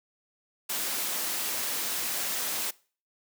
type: noise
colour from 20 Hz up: white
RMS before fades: -31 dBFS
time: 0.69-2.71 s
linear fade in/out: 10 ms
effects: noise-tail reverb RT60 0.4 s tail -22 dB re dry + high-pass 200 Hz 12 dB/octave